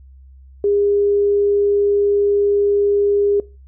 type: tone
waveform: sine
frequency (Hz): 406.2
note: G#4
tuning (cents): -38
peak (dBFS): -13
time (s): 0.64-3.4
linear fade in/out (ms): 2
effects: noise-tail reverb RT60 0.3 s tail -21 dB re dry + added 66 Hz sine -40 dBFS peak until 3.67 s